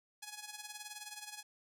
5% pulse tone with tremolo, 839 Hz, G#5, 17 cents sharp, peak -31 dBFS, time 0.22-1.43 s, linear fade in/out 10 ms, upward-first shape sine, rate 19 Hz, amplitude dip 70%, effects none

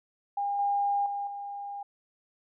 sine tone with level steps, 807 Hz, G#5, 50 cents flat, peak -27 / -24 / -30 / -35 dBFS, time 0.37-1.83 s, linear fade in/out 5 ms, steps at 0.59 / 1.06 / 1.27 s, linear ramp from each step 2 ms, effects none

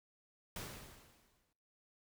pink noise with exponential decay, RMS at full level -43 dBFS, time 0.56-1.53 s, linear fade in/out 2 ms, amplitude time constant 210 ms, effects noise-tail reverb RT60 0.8 s tail -21 dB re dry

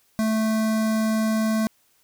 square tone with notch filter, 219.5 Hz, A3, 4 cents flat, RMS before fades -22 dBFS, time 0.19-1.67 s, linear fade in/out 0 ms, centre 2900 Hz, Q 1.7, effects white hiss -63 dBFS RMS until 2.03 s

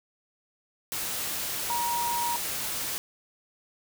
sine tone in noise, 949 Hz, A#5, 31 cents sharp, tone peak -27 dBFS, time 1.7-2.36 s, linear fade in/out 0 ms, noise white, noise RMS -32 dBFS, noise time 0.92-2.98 s, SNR +2 dB, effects none

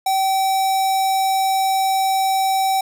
square tone with notch filter, 770 Hz, G5, 31 cents flat, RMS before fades -18 dBFS, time 0.06-2.81 s, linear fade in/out 5 ms, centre 1900 Hz, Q 1.2, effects none

